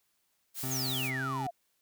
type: noise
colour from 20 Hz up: blue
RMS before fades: -38 dBFS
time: 0.54-1.11 s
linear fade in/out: 50 ms
type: tone with pitch glide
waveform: 25% pulse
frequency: 130.81 to 133.79 Hz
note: C3 to C3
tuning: 0 to +39 cents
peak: -31 dBFS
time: 0.63-1.47 s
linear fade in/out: 5 ms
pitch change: +39 cents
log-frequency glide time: 1.15-1.25 s
type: exponential sweep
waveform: sine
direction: down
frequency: 7010 to 656 Hz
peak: -33 dBFS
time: 0.7-1.51 s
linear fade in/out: 20 ms
effects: white hiss -75 dBFS RMS until 1.81 s